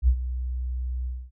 sine tone with ADSR envelope, 62.5 Hz, B1, 21 cents sharp, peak -13 dBFS, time 0.02-1.31 s, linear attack 59 ms, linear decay 73 ms, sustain -13 dB, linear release 250 ms, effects none

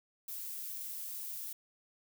violet noise, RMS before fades -42 dBFS, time 0.28-1.53 s, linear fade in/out 5 ms, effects none

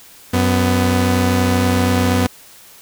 sawtooth tone pair together, 92.5 / 249 Hz, F#2 / B3, 0 / +14 cents, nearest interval octave + perfect fourth, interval 1714 cents, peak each -12 dBFS, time 0.33-2.27 s, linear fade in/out 10 ms, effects white hiss -43 dBFS RMS until 2.81 s

